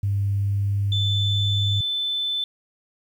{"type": "tone with pitch glide", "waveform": "sine", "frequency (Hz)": [99.9, 101.18], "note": ["G2", "G#2"], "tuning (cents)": [33, -45], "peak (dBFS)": -19, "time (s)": [0.03, 1.81], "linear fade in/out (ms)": 5, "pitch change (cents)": 22, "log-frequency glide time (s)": [0.61, 1.36]}
{"type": "tone", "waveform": "sine", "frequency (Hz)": 3520, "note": "A7", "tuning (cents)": 0, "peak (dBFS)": -22, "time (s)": [0.92, 2.44], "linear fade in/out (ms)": 2}
{"effects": ["tanh soft clip ceiling -13 dBFS", "9-bit"]}